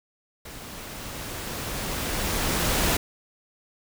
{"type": "noise with level ramp", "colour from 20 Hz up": "pink", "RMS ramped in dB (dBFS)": [-41, -22], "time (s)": [0.45, 2.97], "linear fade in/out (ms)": 5, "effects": []}